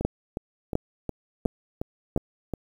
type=two click trains; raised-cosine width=2 ms; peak=-16 / -9 dBFS; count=8 / 4; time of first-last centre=0.01-2.537 / 0.05-2.163 s; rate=2.77 / 1.42 Hz; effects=8-bit